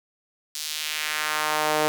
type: tone with high-pass filter sweep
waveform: sawtooth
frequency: 153.1 Hz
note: D#3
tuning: 28 cents flat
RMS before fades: -26 dBFS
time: 0.55-1.88 s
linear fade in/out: 0 ms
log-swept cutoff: 4900 to 490 Hz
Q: 1.3
effects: none